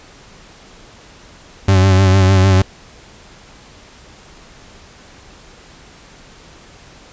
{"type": "tone with vibrato", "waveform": "40% pulse", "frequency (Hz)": 95.2, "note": "F#2", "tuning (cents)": 50, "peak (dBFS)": -7, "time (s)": [1.68, 2.62], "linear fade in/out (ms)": 5, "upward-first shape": "sine", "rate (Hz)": 6.6, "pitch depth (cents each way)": 40, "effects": ["pink hiss -42 dBFS RMS until 7.12 s", "resampled to 16000 Hz"]}